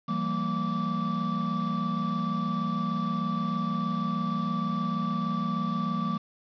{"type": "tone cluster", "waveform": "triangle", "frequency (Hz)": [168.2, 194.6, 231.6, 1162], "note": ["E3", "G3", "A#3", "D6"], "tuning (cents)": [35, -12, -11, -19], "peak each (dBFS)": -30, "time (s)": [0.08, 6.18], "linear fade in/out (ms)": 10, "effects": ["resampled to 11025 Hz", "8-bit"]}